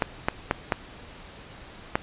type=clicks; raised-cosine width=0.5 ms; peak=-6 dBFS; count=5; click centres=0.022 / 0.285 / 0.511 / 0.722 / 1.955 s; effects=pink hiss -45 dBFS RMS until 2.02 s + resampled to 8000 Hz